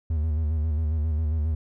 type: tone with vibrato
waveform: triangle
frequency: 77.78 Hz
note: D#2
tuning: in tune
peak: -20 dBFS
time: 0.1-1.55 s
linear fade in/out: 5 ms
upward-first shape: square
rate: 7.4 Hz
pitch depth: 59 cents each way
effects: none